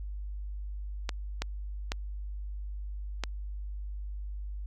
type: clicks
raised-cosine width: 0.2 ms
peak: -14 dBFS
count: 4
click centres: 1.092 / 1.42 / 1.919 / 3.237 s
effects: added 50 Hz sine -35 dBFS peak until 4.66 s